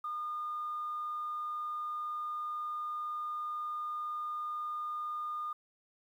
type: tone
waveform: sine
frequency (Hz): 1217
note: D#6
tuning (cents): -39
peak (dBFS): -34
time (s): 0.04-5.53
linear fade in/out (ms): 5
effects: tanh soft clip ceiling -30 dBFS + 11-bit